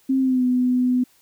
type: tone with pitch glide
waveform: sine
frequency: 265.4 to 250.5 Hz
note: C4 to B3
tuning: +25 to +25 cents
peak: -16 dBFS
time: 0.09-1.04 s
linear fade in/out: 10 ms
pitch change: -100 cents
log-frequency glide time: 0.19-0.44 s
effects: white hiss -58 dBFS RMS until 1.21 s